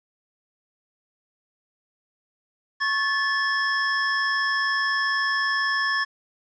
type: tone pair together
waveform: square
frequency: 1099.6 / 1738 Hz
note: C#6 / A6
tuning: -14 / -22 cents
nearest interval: minor sixth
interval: 792 cents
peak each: -28 / -23 dBFS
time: 2.8-6.05 s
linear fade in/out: 20 ms
effects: resampled to 16000 Hz + 9-bit